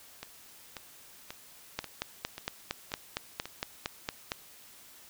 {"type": "two click trains", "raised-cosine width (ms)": 0.2, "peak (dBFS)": [-14, -22], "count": [12, 7], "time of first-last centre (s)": [[1.79, 4.319], [0.23, 3.456]], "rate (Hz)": [4.35, 1.86], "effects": ["white hiss -54 dBFS RMS until 5.09 s"]}